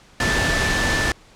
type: tone in noise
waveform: sine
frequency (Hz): 1760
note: A6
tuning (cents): 0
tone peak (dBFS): -22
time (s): 0.2-1.12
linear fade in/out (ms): 2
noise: pink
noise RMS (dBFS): -21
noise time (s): 0.2-1.12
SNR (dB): -4
effects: pink hiss -50 dBFS RMS until 1.35 s + low-pass 7000 Hz 12 dB/octave